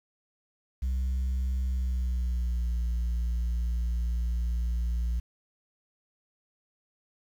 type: tone with pitch glide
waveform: sine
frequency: 64.2 to 58.87 Hz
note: C2 to A#1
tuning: -32 to +18 cents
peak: -23 dBFS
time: 0.82-5.2 s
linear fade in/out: 10 ms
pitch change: -150 cents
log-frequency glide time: 1.64-2.75 s
effects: tanh soft clip ceiling -25 dBFS + 9-bit